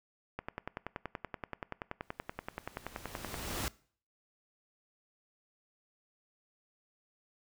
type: click train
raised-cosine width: 0.5 ms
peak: -22 dBFS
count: 32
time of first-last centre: 0.39-3.342 s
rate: 10.5 Hz
type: noise with exponential growth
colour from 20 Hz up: pink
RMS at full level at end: -35 dBFS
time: 2.02-3.68 s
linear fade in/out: 0 ms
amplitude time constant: 360 ms
effects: noise-tail reverb RT60 0.5 s tail -22 dB re dry